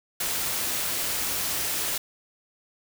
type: noise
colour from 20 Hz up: white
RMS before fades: -28 dBFS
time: 0.2-1.98 s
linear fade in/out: 5 ms
effects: none